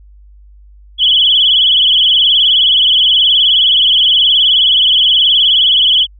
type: tone with vibrato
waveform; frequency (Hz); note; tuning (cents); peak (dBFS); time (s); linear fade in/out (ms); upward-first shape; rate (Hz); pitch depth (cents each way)
sine; 3175; G7; +21; -6; 0.98-6.07; 50; sine; 19; 120
effects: added 50 Hz sine -37 dBFS peak until 6.19 s